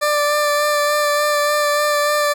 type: tone with vibrato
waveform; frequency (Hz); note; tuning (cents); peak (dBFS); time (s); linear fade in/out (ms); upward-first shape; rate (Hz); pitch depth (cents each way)
20% pulse; 590; D5; +8; -10; 0.01-2.34; 20; sine; 3.4; 15
effects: none

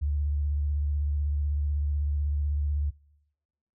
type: tone with vibrato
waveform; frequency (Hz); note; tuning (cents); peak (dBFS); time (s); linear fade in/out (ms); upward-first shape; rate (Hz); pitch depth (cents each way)
sine; 72.9; D2; -12; -24; 0.01-2.91; 20; square; 16; 33
effects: noise-tail reverb RT60 1.0 s tail -26 dB re dry

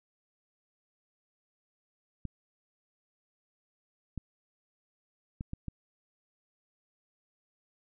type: clicks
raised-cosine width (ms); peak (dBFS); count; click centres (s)
5; -24; 5; 2.253 / 4.177 / 5.409 / 5.534 / 5.683
effects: none

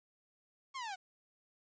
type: linear sweep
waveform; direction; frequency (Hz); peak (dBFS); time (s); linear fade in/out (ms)
sawtooth; down; 1113 to 724; -36; 0.74-0.96; 20
effects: resampled to 16000 Hz + 11-bit

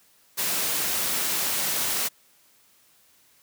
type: high-pass noise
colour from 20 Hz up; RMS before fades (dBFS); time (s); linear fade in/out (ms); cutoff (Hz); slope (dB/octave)
white; -26; 0.37-2.09; 20; 120; 12
effects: white hiss -60 dBFS RMS until 3.42 s + high-pass 60 Hz 12 dB/octave

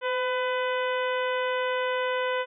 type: harmonic tone with a mistuned harmonic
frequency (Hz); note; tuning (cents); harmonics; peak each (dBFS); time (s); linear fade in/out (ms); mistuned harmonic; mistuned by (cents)
501; B4; +25; 1 / 2 / 3 / 4 / 5 / 6 / 7; -27 / -31 / -33 / -36 / -40 / -39 / -45; 0.01-2.46; 50; 1; +28
effects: none

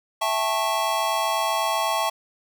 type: chord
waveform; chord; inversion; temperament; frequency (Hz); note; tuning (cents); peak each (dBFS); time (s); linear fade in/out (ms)
square; A dominant seventh; second; just; 660 / 792 / 880 / 1100; E5 / G5 / A5 / C#6; +2 / +18 / 0 / -14; -28 / -31 / -27 / -27; 0.21-2.1; 10
effects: none

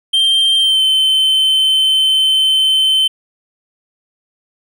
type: tone with pitch glide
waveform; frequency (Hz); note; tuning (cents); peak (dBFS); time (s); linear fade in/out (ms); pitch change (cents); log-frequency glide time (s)
triangle; 3157 to 3078; G7 to G7; +12 to -32; -8; 0.13-3.08; 10; -44; 0.6-0.82
effects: none

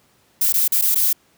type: noise with dropouts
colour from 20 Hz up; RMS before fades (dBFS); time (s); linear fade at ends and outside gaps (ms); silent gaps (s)
violet; -17; 0.41-1.13; 5; 0.525-0.539 / 0.679-0.72 / 0.814-0.821 / 0.947-0.956
effects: pink hiss -58 dBFS RMS until 1.37 s + high-pass 80 Hz 12 dB/octave

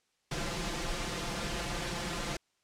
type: noise with comb filter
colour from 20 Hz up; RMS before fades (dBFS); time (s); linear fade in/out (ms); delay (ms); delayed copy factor
pink; -35; 0.31-2.37; 5; 5.8; +0.85
effects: white hiss -75 dBFS RMS until 2.63 s + low-pass 7000 Hz 12 dB/octave

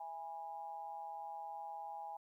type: tone with amplitude modulation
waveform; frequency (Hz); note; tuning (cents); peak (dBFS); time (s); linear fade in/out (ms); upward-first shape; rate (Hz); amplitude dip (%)
sine; 822; G#5; -18; -40; 0-2.17; 5; sine; 159; 75
effects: 13-bit

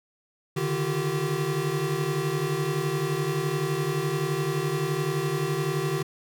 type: tone cluster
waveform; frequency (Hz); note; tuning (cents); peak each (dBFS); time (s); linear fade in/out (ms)
square; 142.2 / 153.9 / 346.7 / 385.3; C#3 / D#3 / F4 / G4; +45 / -19 / -13 / -30; -32 / -30 / -35 / -30; 0.56-6.03; 10
effects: none

